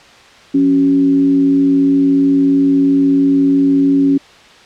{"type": "tone with frequency modulation", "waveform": "sine", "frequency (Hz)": 277.2, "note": "C#4", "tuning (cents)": 0, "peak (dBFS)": -8, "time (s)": [0.54, 4.18], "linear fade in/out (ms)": 10, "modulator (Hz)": 103, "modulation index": 0.34, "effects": ["white hiss -41 dBFS RMS until 4.65 s", "low-pass 4000 Hz 12 dB/octave"]}